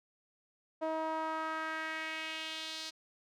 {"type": "tone with band-pass filter sweep", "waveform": "sawtooth", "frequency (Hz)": 317.8, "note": "D#4", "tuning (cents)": 37, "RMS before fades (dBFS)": -38, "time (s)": [0.81, 2.91], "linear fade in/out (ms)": 20, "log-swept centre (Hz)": [700, 4600], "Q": 2.3, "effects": []}